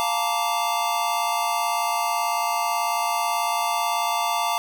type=chord; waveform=square; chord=Bb major seventh; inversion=second; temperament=just; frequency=699.2 / 874.1 / 932.3 / 1165.4 Hz; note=F5 / A5 / Bb5 / D6; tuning=+2 / -12 / 0 / -14 cents; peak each=-28 dBFS; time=0-4.58 s; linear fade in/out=0 ms; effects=none